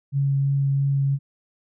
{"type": "tone with vibrato", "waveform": "sine", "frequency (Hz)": 138.59, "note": "C#3", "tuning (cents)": 0, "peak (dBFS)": -18, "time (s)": [0.12, 1.19], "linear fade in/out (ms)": 50, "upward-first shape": "triangle", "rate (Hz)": 3, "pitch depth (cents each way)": 10, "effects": []}